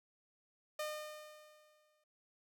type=tone with exponential decay; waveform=sawtooth; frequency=608 Hz; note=D#5; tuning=40 cents flat; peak=-33 dBFS; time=0.79-2.04 s; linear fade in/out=5 ms; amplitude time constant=270 ms; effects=none